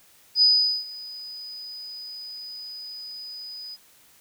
sine tone with ADSR envelope, 4978 Hz, D#8, in tune, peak -13 dBFS, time 0.35-3.77 s, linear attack 70 ms, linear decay 420 ms, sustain -22 dB, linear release 34 ms, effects white hiss -56 dBFS RMS until 4.2 s

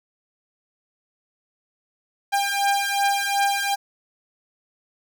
sawtooth beating tone pair, 798 / 800.7 Hz, G5 / G5, +31 / +37 cents, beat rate 2.7 Hz, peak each -19 dBFS, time 2.32-3.76 s, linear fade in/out 20 ms, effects none

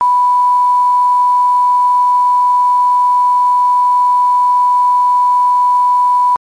sine tone with quantisation, 987.8 Hz, B5, in tune, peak -7 dBFS, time 0.01-6.36 s, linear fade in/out 0 ms, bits 6, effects MP3 48 kbps

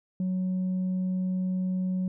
sine tone with tanh clipping, 185 Hz, F#3, in tune, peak -26 dBFS, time 0.2-2.08 s, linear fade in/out 2 ms, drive 1 dB, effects none

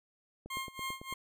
click train, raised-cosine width 2 ms, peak -32 dBFS, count 7, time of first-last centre 0.46-1.126 s, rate 9.01 Hz
20% pulse tone with tremolo, 1065 Hz, C6, 30 cents sharp, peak -30 dBFS, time 0.5-1.14 s, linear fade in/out 5 ms, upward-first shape sine, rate 3.4 Hz, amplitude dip 90%
effects none

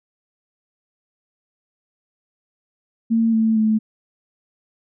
sine tone with pitch steps, 227 / 222.3 / 217.8 Hz, A#3 / A3 / A3, -46 / +18 / -17 cents, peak -14 dBFS, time 3.1-3.79 s, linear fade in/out 20 ms, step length 230 ms, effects none

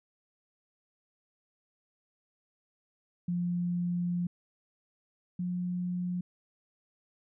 sine tone pair in turn, 175.5 / 178.67 Hz, F3 / F3, +9 / +40 cents, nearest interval unison, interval 31 cents, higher second, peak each -28 / -30 dBFS, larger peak first, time 3.28-4.27 / 5.39-6.21 s, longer first, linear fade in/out 5 ms, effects none

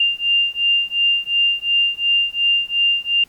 sine beating tone pair, 2794 / 2796.8 Hz, F7 / F7, 0 / +2 cents, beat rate 2.8 Hz, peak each -18 dBFS, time 0-3.24 s, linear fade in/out 5 ms, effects pink hiss -53 dBFS RMS until 3.28 s + Opus 48 kbps

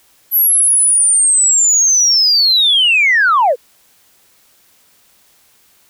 sine linear sweep, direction down, 11840 to 440 Hz, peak -7 dBFS, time 0.31-3.56 s, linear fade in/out 50 ms, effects tanh soft clip ceiling -4 dBFS + white hiss -52 dBFS RMS until 5.89 s

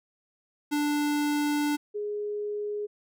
square / sine tone pair in turn, 294.1 / 415.9 Hz, D4 / G#4, +3 / +2 cents, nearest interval tritone, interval 599 cents, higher second, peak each -25 / -29 dBFS, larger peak first, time 0.71-1.77 / 1.94-2.87 s, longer first, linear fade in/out 20 ms, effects none

